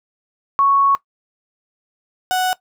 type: tone pair in turn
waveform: sine / 35% pulse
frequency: 1108.7 / 740 Hz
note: C#6 / F#5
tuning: 0 / 0 cents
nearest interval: perfect fifth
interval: 700 cents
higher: first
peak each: -11 / -14 dBFS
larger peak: first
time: 0.59-0.95 / 2.31-2.53 s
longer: first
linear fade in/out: 0 ms
effects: noise-tail reverb RT60 0.1 s tail -18 dB re dry